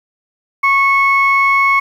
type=tone pair together; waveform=sine; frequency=1101 / 2200 Hz; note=C#6 / C#7; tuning=-12 / -14 cents; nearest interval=octave; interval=1198 cents; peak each=-11 dBFS; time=0.63-1.8 s; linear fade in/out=10 ms; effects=tanh soft clip ceiling -2 dBFS + 7-bit